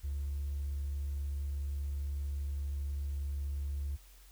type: tone with hard clipping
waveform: sine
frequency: 70.9 Hz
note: C#2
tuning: 40 cents sharp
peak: -34 dBFS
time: 0.03-3.97 s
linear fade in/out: 20 ms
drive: 1 dB
effects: added 46 Hz sine -55 dBFS peak until 4.31 s + white hiss -62 dBFS RMS until 4.31 s